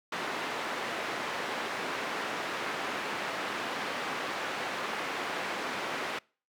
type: band-pass noise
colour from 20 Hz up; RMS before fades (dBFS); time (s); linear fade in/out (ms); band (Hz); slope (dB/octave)
white; -35; 0.12-6.19; 5; 240 to 1900; 12
effects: noise-tail reverb RT60 0.4 s tail -26 dB re dry